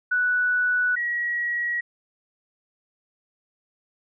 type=tone pair in turn; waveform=sine; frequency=1480 / 1911.2 Hz; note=F#6 / A#6; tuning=0 / +43 cents; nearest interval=major third; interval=443 cents; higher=second; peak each=-19 / -23 dBFS; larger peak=first; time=0.11-0.96 / 0.96-1.81 s; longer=neither; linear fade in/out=10 ms; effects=none